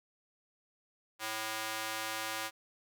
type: tone with high-pass filter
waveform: square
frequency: 110 Hz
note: A2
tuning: in tune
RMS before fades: -38 dBFS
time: 1.19-2.51 s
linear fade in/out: 50 ms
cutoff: 1000 Hz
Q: 0.67
effects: none